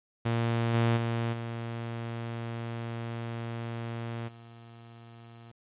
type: tone with level steps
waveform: sawtooth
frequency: 116.2 Hz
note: A#2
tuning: 5 cents flat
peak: -22 / -19 / -24 / -30 / -44 dBFS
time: 0.25-5.52 s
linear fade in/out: 10 ms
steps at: 0.73 / 0.96 / 1.32 / 4.27 s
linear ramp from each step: 20 ms
effects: resampled to 8000 Hz + 10-bit